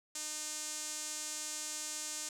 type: tone with band-pass filter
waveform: sawtooth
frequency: 304.7 Hz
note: D#4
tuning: 36 cents flat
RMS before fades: -41 dBFS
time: 0.15-2.29 s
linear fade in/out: 5 ms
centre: 7300 Hz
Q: 2.6
effects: none